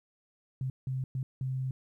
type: tone bursts at uneven times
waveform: sine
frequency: 130.8 Hz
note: C3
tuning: in tune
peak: -30 dBFS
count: 4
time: 0.61-0.7 / 0.87-1.04 / 1.15-1.23 / 1.41-1.71 s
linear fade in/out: 2 ms
effects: 12-bit